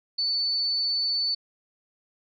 sine tone, 4492 Hz, C#8, 22 cents sharp, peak -23 dBFS, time 0.18-1.35 s, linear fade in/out 10 ms, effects none

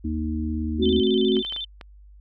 harmonic tone, 77.78 Hz, D#2, in tune, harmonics 1 / 3 / 4, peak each -27 / -28 / -30 dBFS, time 0.04-1.01 s, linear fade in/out 10 ms
sine chord, F# diminished, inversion first, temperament equal with one note detuned, 220 / 264.4 / 370 Hz, A3 / C4 / F#4, 0 / +18 / 0 cents, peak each -23 / -24 / -20 dBFS, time 0.78-1.43 s, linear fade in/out 50 ms
sine tone with vibrato, 3307 Hz, G#7, 8 cents flat, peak -28 dBFS, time 0.82-1.65 s, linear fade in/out 10 ms, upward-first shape square, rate 14 Hz, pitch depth 120 cents each way
clicks, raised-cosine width 0.3 ms, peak -22 dBFS, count 5, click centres 1.368 / 1.449 / 1.524 / 1.563 / 1.812 s
effects added 50 Hz sine -45 dBFS peak until 2.2 s

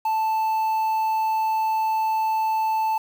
triangle tone with quantisation, 880 Hz, A5, in tune, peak -18 dBFS, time 0.05-2.98 s, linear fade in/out 5 ms, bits 7, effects none

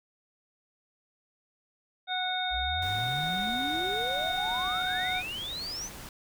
harmonic tone, 736 Hz, F#5, 9 cents flat, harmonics 1 / 2 / 3 / 5, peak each -32 / -35 / -40 / -32 dBFS, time 2.07-5.23 s, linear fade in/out 50 ms
sine exponential sweep, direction up, 56.2 to 6400 Hz, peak -34 dBFS, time 2.5-5.9 s, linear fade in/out 50 ms
pink noise, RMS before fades -44 dBFS, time 2.82-6.09 s, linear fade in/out 2 ms
effects none

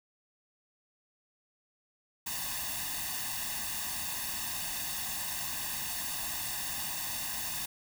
white noise with comb filter, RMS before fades -36 dBFS, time 2.26-7.66 s, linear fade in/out 10 ms, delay 1.1 ms, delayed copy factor +0.85, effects none

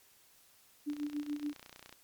sine tone with tremolo, 293.7 Hz, D4, in tune, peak -32 dBFS, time 0.86-1.54 s, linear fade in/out 20 ms, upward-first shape sine, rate 7 Hz, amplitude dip 75%
click train, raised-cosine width 0.2 ms, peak -32 dBFS, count 32, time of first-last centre 0.9-1.926 s, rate 30.2 Hz
effects white hiss -64 dBFS RMS until 2.03 s + MP3 96 kbps

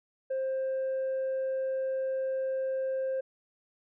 sine tone with tanh clipping, 528 Hz, C5, 16 cents sharp, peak -29 dBFS, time 0.3-3.21 s, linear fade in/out 10 ms, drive 1 dB, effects none

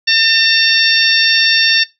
harmonic tone with a mistuned harmonic, 903 Hz, A5, 45 cents sharp, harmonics 2 / 3 / 4 / 5 / 6, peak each -16 / -16 / -16 / -16 / -16 dBFS, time 0.07-1.84 s, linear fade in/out 10 ms, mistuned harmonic 6, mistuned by +17 cents, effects noise-tail reverb RT60 0.2 s tail -19 dB re dry

